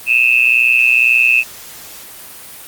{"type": "tone with amplitude modulation", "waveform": "sine", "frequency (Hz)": 2600, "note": "E7", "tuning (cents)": -24, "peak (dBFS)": -4, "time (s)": [0.06, 1.44], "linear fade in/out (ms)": 50, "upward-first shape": "sine", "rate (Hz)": 122, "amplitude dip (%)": 95, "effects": ["white hiss -34 dBFS RMS until 2.67 s", "Opus 32 kbps"]}